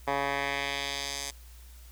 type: tone with band-pass filter sweep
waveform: 10% pulse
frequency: 140 Hz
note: C#3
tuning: 18 cents sharp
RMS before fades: -32 dBFS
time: 0.07-1.31 s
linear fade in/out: 10 ms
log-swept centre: 1100 to 7000 Hz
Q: 1.2
effects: added 60 Hz sine -47 dBFS peak until 1.91 s + white hiss -57 dBFS RMS until 1.91 s